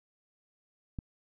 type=click; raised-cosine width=5 ms; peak=-24 dBFS; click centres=0.988 s; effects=none